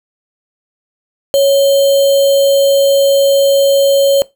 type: tone with sample-and-hold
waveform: sine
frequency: 554.4 Hz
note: C#5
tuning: in tune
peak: -6 dBFS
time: 1.34-4.22 s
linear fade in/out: 0 ms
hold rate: 3675 Hz
effects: noise-tail reverb RT60 0.2 s tail -20 dB re dry